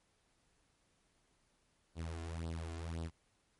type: tone with flanger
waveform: sawtooth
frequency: 82.41 Hz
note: E2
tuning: in tune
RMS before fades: -42 dBFS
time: 1.95-3.11 s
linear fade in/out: 50 ms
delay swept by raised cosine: 0.22 to 2.92 ms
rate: 1.9 Hz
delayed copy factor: +0.75
effects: pink hiss -75 dBFS RMS until 3.59 s + MP3 48 kbps